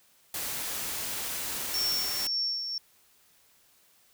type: noise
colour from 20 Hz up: white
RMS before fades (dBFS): -34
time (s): 0.34-2.27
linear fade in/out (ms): 2
type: tone with tremolo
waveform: sine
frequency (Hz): 5460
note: F8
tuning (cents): -40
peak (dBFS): -26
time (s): 1.74-2.78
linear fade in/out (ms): 2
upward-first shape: sine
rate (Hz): 1.9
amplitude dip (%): 50
effects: white hiss -63 dBFS RMS until 4.13 s